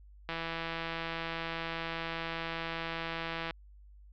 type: click train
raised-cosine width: 0.3 ms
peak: -20 dBFS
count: 532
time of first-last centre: 0.29-3.508 s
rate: 165 Hz
effects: added 50 Hz sine -52 dBFS peak until 4.12 s + low-pass 4000 Hz 12 dB/octave